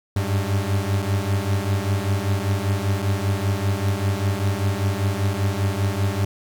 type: beating tone pair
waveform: 40% pulse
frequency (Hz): 96.2 / 101.3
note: G2 / G#2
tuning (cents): -32 / -43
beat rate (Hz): 5.1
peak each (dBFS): -22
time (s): 0.16-6.25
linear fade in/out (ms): 5
effects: 9-bit